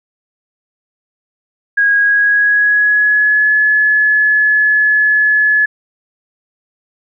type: tone with pitch glide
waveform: sine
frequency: 1643 to 1708.8 Hz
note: G#6 to G#6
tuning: -19 to +49 cents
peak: -8 dBFS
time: 1.77-5.66 s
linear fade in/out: 10 ms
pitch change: +68 cents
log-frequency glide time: 1.96-3.52 s
effects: none